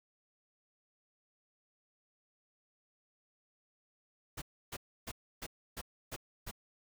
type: noise bursts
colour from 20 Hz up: pink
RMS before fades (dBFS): -42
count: 7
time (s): 4.37-6.513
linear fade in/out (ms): 10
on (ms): 49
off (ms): 300
effects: none